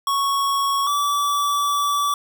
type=tone pair in turn; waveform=square; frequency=1108.7 / 1153.2 Hz; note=C#6 / D6; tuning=0 / -32 cents; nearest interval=minor second; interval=68 cents; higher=second; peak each=-19 dBFS; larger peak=neither; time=0.07-0.87 / 0.87-2.14 s; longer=second; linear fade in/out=2 ms; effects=none